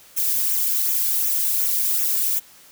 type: noise with flanger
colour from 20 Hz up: violet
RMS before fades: -21 dBFS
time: 0.16-2.4 s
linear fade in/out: 20 ms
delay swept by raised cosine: 0.21 to 1.61 ms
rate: 2.7 Hz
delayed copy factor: -0.6
effects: white hiss -49 dBFS RMS until 2.71 s